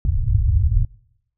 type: low-pass noise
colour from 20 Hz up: white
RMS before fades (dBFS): -17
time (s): 0.05-0.85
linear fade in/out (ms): 2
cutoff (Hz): 110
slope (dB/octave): 48
effects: noise-tail reverb RT60 0.8 s tail -24 dB re dry